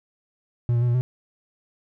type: tone with pitch steps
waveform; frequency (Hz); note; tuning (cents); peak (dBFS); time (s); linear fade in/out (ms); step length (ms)
triangle; 120 / 118.4 / 122.4 / 119.6 / 126.2; B2 / A#2 / B2 / A#2 / B2; -49 / +27 / -15 / +45 / +38; -16; 0.69-1.01; 0; 64
effects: none